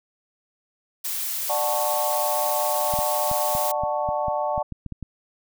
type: noise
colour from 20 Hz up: blue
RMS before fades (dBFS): -28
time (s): 1.04-3.72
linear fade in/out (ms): 10
type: chord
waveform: sine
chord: D major seventh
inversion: none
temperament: equal with one note detuned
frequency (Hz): 594.8 / 740 / 880 / 1108.7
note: D5 / F#5 / A5 / C#6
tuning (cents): +22 / 0 / 0 / 0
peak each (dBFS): -26 / -28 / -27 / -32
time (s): 1.49-4.63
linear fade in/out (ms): 10
type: clicks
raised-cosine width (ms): 5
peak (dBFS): -21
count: 12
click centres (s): 2.938 / 2.989 / 3.314 / 3.551 / 3.836 / 4.089 / 4.283 / 4.579 / 4.723 / 4.863 / 4.923 / 5.027
effects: none